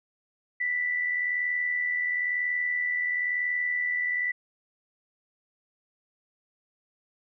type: tone with amplitude modulation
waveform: sine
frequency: 1975.5 Hz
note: B6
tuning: in tune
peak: -23 dBFS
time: 0.6-4.32 s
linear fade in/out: 10 ms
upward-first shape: sine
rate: 81 Hz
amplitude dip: 45%
effects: none